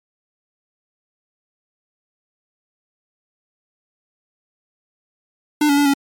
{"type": "tone with pitch steps", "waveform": "square", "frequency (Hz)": [298.8, 284.1, 288.3, 279.1], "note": ["D4", "C#4", "D4", "C#4"], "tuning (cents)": [30, 43, -32, 12], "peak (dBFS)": -13, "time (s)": [5.61, 5.938], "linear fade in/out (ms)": 5, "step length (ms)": 82, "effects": ["MP3 96 kbps"]}